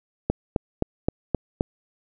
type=click train; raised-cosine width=2 ms; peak=-7 dBFS; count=6; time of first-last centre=0.3-1.609 s; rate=3.82 Hz; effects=none